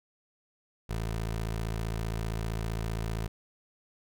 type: tone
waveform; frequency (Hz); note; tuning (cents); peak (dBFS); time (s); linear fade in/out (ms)
20% pulse; 55.3; A1; +9; -26; 0.89-3.28; 10
effects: none